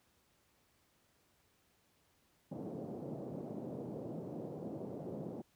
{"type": "band-pass noise", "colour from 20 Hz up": "pink", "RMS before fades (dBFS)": -44, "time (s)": [2.51, 5.42], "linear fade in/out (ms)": 10, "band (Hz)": [140, 600], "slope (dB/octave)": 24, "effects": ["pink hiss -73 dBFS RMS until 5.55 s", "high-pass 60 Hz 12 dB/octave"]}